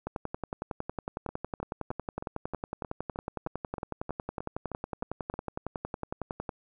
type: two click trains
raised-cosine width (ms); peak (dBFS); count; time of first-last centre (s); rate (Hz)
1; -19 / -22; 71 / 14; 0.07-6.492 / 1.29-5.34; 10.9 / 3.21
effects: none